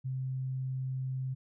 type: tone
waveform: sine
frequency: 130.81 Hz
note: C3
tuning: in tune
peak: -32 dBFS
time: 0.04-1.35 s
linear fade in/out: 20 ms
effects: none